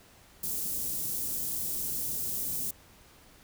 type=band-stop noise; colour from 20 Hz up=white; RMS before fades=-33 dBFS; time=0.43-2.71 s; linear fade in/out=5 ms; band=300 to 8400 Hz; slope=12 dB/octave; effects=pink hiss -57 dBFS RMS until 3.43 s